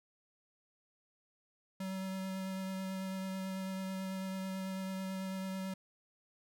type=tone with vibrato; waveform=square; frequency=190 Hz; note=F#3; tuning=46 cents sharp; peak=-38 dBFS; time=1.8-5.74 s; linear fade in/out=5 ms; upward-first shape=triangle; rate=9.1 Hz; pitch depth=14 cents each way; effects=none